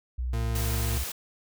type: tone with pitch glide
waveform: sine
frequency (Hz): 61.74 to 66.17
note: B1 to C2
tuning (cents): 0 to +20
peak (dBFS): -27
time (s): 0.18-1.04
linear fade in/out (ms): 10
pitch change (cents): +120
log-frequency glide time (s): 0.47-0.82
type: tone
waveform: 40% pulse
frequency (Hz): 114.2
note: A#2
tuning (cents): -35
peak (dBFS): -29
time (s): 0.33-0.98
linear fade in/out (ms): 5
type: noise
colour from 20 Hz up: white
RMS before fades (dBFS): -35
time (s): 0.55-1.12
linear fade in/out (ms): 5
effects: none